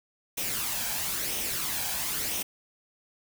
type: noise with flanger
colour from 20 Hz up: white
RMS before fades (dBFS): -31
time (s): 0.37-2.43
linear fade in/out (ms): 10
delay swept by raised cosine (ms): 0.33 to 1.27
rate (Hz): 1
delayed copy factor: +0.5
effects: none